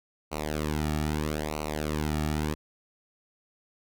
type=tone with flanger; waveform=sawtooth; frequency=76.1 Hz; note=D#2; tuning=38 cents flat; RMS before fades=-30 dBFS; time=0.31-2.55 s; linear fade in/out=20 ms; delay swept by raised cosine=0.58 to 1.98 ms; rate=0.78 Hz; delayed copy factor=-0.9; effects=none